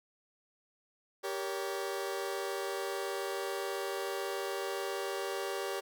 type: chord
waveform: sawtooth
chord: G diminished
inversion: none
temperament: just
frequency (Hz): 392 / 470.4 / 564.5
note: G4 / Bb4 / Db5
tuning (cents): 0 / +16 / +31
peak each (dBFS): -33 / -37 / -36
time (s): 1.23-5.81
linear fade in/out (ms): 20
effects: none